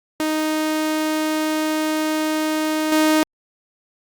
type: tone with level steps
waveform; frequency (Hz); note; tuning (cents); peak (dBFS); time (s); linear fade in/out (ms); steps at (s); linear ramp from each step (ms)
sawtooth; 310.8; D#4; -2; -15 / -10; 0.2-3.23; 0; 2.92; 2
effects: Opus 48 kbps